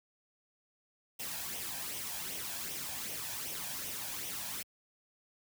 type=noise with flanger; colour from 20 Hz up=white; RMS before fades=-40 dBFS; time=1.19-4.63 s; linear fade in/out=10 ms; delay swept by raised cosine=0.33 to 1.25 ms; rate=2.6 Hz; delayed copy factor=+0.55; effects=high-pass 60 Hz 12 dB/octave